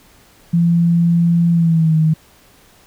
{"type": "tone with pitch glide", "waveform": "sine", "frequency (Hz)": [170, 157.7], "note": ["F3", "D#3"], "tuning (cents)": [-46, 24], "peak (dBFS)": -10, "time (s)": [0.53, 2.14], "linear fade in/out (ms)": 10, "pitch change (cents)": -130, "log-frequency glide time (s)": [1.52, 1.96], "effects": ["pink hiss -49 dBFS RMS until 2.86 s"]}